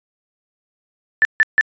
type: tone bursts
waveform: sine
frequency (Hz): 1760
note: A6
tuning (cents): 0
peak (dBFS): -9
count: 3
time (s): 1.22-1.61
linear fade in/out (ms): 0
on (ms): 30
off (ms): 150
effects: resampled to 16000 Hz